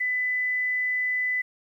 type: tone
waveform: sine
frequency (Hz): 2000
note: B6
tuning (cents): +21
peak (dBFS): -23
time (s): 0-1.42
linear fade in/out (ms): 10
effects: 10-bit